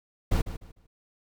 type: noise with echo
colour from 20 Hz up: brown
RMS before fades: -23 dBFS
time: 0.31-0.42 s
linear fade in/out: 10 ms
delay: 150 ms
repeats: 3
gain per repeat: -12 dB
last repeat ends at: 0.87 s
effects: none

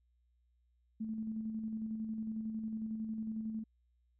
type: tone with tremolo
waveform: sine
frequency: 220 Hz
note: A3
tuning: in tune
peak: -35 dBFS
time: 1-3.64 s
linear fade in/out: 10 ms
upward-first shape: square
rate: 11 Hz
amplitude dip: 35%
effects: added 60 Hz sine -70 dBFS peak until 4.19 s

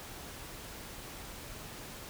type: silence
effects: pink hiss -46 dBFS RMS until 2.09 s

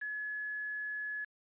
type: tone with quantisation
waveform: sine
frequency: 1700 Hz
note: G#6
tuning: 40 cents sharp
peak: -36 dBFS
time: 0.01-1.25 s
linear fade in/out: 10 ms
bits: 8
effects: resampled to 8000 Hz

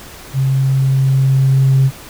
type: tone with level ramp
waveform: sine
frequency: 134.1 Hz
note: C3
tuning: 43 cents sharp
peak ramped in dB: -11 to -6 dBFS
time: 0.33-1.91 s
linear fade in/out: 50 ms
effects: tanh soft clip ceiling -4 dBFS + pink hiss -35 dBFS RMS until 2.09 s

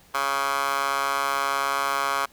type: tone with high-pass filter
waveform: 15% pulse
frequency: 138.59 Hz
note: C#3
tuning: in tune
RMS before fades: -25 dBFS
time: 0.14-2.26 s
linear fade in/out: 10 ms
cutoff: 980 Hz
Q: 8.4
effects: pink hiss -55 dBFS RMS until 2.32 s

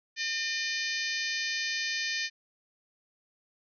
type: harmonic tone with a mistuned harmonic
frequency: 605 Hz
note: D#5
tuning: 49 cents flat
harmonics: 3 / 4 / 5 / 6 / 7 / 8 / 9 / 10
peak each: -34 / -36 / -41 / -40 / -39 / -37 / -43 / -41 dBFS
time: 0.16-2.3 s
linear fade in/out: 50 ms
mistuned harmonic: 10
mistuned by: +20 cents
effects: none

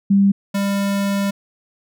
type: tone pair in turn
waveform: sine / square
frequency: 198 / 199.05 Hz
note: G3 / G3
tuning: +18 / +27 cents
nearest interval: unison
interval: 9 cents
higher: second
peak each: -10 / -18 dBFS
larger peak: first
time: 0.1-0.32 / 0.54-1.31 s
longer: second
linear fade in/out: 10 ms
effects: none

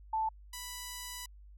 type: tone pair in turn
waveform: sine / 5% pulse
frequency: 880 / 987.8 Hz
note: A5 / B5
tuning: 0 / 0 cents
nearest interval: major second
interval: 200 cents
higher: second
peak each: -29 / -29 dBFS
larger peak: neither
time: 0.13-0.29 / 0.53-1.26 s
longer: second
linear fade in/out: 5 ms
effects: added 50 Hz sine -51 dBFS peak until 1.57 s

